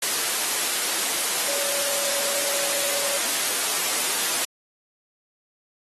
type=tone in noise; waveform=sine; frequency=565 Hz; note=C#5; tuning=33 cents sharp; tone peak=-32 dBFS; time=1.48-3.18 s; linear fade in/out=5 ms; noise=white; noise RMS=-24 dBFS; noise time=0.02-4.45 s; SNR=-11 dB; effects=high-pass 300 Hz 12 dB/octave + AAC 32 kbps